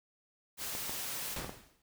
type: noise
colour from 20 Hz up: white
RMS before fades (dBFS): -39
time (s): 0.57-1.38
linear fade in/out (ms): 50
type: clicks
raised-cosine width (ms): 1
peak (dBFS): -27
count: 4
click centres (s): 0.751 / 0.895 / 1.445 / 1.494
type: noise with exponential decay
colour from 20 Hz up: pink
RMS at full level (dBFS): -36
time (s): 1.36-1.82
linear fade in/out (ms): 2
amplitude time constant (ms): 100
effects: none